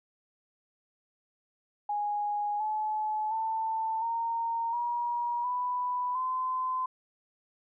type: tone with pitch steps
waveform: sine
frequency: 828 / 858.2 / 889.5 / 921.9 / 955.5 / 990.4 / 1026.5 Hz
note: G#5 / A5 / A5 / A#5 / A#5 / B5 / C6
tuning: -5 / -43 / +19 / -19 / +43 / +5 / -33 cents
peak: -28 dBFS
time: 1.89-6.86 s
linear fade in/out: 5 ms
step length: 710 ms
effects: none